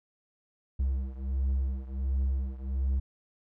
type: beating tone pair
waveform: triangle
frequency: 65.9 / 67.3 Hz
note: C2 / C2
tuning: +13 / +49 cents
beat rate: 1.4 Hz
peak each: -27 / -30 dBFS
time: 0.79-3 s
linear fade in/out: 10 ms
effects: none